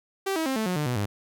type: tone with pitch steps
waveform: sawtooth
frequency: 388.6 / 321.2 / 265.4 / 219.4 / 181.29 / 149.83 / 123.82 / 102.33 Hz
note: G4 / E4 / C4 / A3 / F#3 / D3 / B2 / G#2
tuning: -15 / -45 / +25 / -5 / -35 / +35 / +5 / -25 cents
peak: -21 dBFS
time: 0.26-1.06 s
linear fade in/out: 10 ms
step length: 100 ms
effects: none